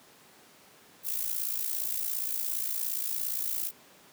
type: noise with amplitude modulation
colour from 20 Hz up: violet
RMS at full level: -29 dBFS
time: 1.03-3.72 s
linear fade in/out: 50 ms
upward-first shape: sine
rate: 57.3 Hz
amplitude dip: 70%
effects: pink hiss -56 dBFS RMS until 4.12 s + high-pass 200 Hz 12 dB/octave